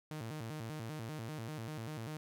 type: tone with vibrato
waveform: sawtooth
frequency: 131.9 Hz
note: C3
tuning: 14 cents sharp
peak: -37 dBFS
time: 0.11-2.17 s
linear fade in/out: 0 ms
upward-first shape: square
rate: 5.1 Hz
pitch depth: 270 cents each way
effects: none